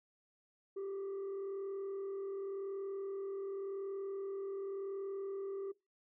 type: tone with frequency modulation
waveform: sine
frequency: 392 Hz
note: G4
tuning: in tune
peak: -36 dBFS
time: 0.76-5.72 s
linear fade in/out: 10 ms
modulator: 40.9 Hz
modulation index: 0.28
effects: noise-tail reverb RT60 0.2 s tail -20 dB re dry + tanh soft clip ceiling -38 dBFS